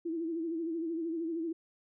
sine tone with vibrato, 329.6 Hz, E4, in tune, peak -32 dBFS, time 0.05-1.53 s, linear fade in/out 10 ms, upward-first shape sine, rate 13 Hz, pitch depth 68 cents each way, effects none

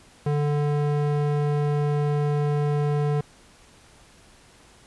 square tone with band-pass filter, 146.83 Hz, D3, in tune, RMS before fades -23 dBFS, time 0.26-3.21 s, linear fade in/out 5 ms, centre 340 Hz, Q 0.64, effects pink hiss -53 dBFS RMS until 4.86 s + resampled to 24000 Hz

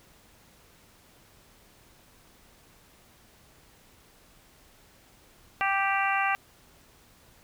harmonic tone, 392 Hz, G4, in tune, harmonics 2 / 3 / 4 / 5 / 6 / 7, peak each -28 / -30 / -31 / -32 / -33 / -33 dBFS, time 5.61-6.35 s, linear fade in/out 0 ms, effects pink hiss -58 dBFS RMS until 7.43 s

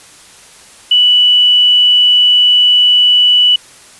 sine tone, 2960 Hz, F#7, in tune, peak -5 dBFS, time 0.91-3.56 s, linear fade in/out 5 ms, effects white hiss -39 dBFS RMS until 3.99 s + resampled to 24000 Hz

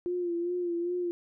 sine tone with vibrato, 349.2 Hz, F4, in tune, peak -28 dBFS, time 0.06-1.11 s, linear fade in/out 0 ms, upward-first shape sine, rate 2.5 Hz, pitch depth 44 cents each way, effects none

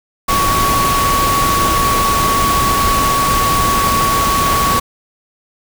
sine tone in noise, 1122 Hz, C#6, 21 cents sharp, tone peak -13 dBFS, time 0.28-4.8 s, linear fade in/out 10 ms, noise pink, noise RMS -17 dBFS, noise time 0.28-4.8 s, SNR +1 dB, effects none

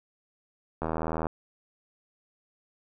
click train, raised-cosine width 1 ms, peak -16 dBFS, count 37, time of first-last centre 0.82-1.268 s, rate 80.3 Hz, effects none

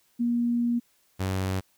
sine / sawtooth tone pair in turn, 238 / 94.71 Hz, A#3 / F#2, +36 / +41 cents, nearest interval octave + major third, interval 1595 cents, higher first, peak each -22 dBFS, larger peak neither, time 0.19-0.8 / 1.19-1.61 s, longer first, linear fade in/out 20 ms, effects white hiss -66 dBFS RMS until 1.77 s

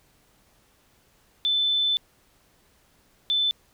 sine tone pair in turn, 3520 / 3520 Hz, A7 / A7, 0 / 0 cents, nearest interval unison, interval 0 cents, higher neither, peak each -20 dBFS, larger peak neither, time 1.45-1.97 / 3.3-3.51 s, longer first, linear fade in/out 0 ms, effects pink hiss -62 dBFS RMS until 3.73 s

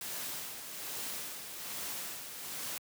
white noise with tremolo, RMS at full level -39 dBFS, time 0.01-2.78 s, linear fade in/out 2 ms, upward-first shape sine, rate 1.2 Hz, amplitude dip 50%, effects high-pass 100 Hz 12 dB/octave

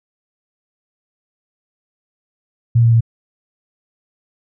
sine tone with pitch steps, 117.3 / 116.02 / 114.75 Hz, A#2 / A#2 / A#2, +11 / -8 / -27 cents, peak -8 dBFS, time 2.75-3.008 s, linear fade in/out 10 ms, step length 86 ms, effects none

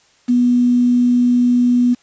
sine tone with quantisation, 244.8 Hz, B3, 15 cents flat, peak -10 dBFS, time 0.28-1.95 s, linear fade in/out 20 ms, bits 6, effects white hiss -54 dBFS RMS until 2.02 s + resampled to 16000 Hz

